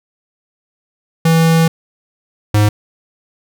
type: tone pair in turn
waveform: square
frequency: 163.7 / 104.87 Hz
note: E3 / G#2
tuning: -12 / +17 cents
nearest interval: minor sixth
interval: 771 cents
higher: first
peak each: -9 dBFS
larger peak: neither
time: 1.25-1.68 / 2.54-2.69 s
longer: first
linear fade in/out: 5 ms
effects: none